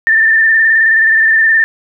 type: tone with vibrato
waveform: sine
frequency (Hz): 1790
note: A6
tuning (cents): +29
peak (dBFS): -6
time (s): 0.07-1.64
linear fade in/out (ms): 0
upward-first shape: square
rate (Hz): 19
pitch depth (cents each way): 27
effects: none